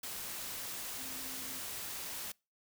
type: tone in noise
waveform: sine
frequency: 262.3 Hz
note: C4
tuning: 4 cents sharp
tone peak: -52 dBFS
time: 0.98-1.59 s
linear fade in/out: 5 ms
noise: white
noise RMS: -42 dBFS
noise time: 0.03-2.32 s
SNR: -13 dB
effects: noise-tail reverb RT60 0.3 s tail -26 dB re dry